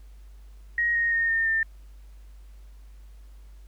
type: tone with pitch steps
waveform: sine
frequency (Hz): 1885 / 1863.3 / 1841.9 / 1820.8 / 1799.9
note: A#6 / A#6 / A#6 / A#6 / A6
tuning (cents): +19 / -1 / -21 / -41 / +39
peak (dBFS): -21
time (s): 0.78-1.63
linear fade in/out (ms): 2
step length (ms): 170
effects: added 50 Hz sine -44 dBFS peak until 3.67 s + pink hiss -64 dBFS RMS until 3.67 s